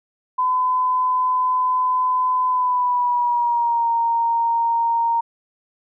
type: tone with pitch glide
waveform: sine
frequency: 1012 to 928 Hz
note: B5 to A#5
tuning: +42 to -8 cents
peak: -16 dBFS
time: 0.38-5.21 s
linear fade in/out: 10 ms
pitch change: -150 cents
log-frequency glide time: 2.48-3.89 s
effects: none